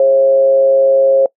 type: tone with frequency modulation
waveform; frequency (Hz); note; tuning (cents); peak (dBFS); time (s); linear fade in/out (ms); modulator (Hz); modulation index
sine; 540; C#5; -45; -6; 0-1.26; 2; 128; 0.3
effects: noise-tail reverb RT60 0.1 s tail -23 dB re dry